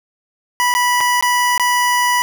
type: tone with dropouts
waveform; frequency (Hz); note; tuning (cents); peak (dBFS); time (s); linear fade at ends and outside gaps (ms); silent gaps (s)
25% pulse; 981; B5; -12; -9; 0.6-2.22; 0; 0.74-0.75 / 1.005-1.009 / 1.21-1.225 / 1.578-1.597
effects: none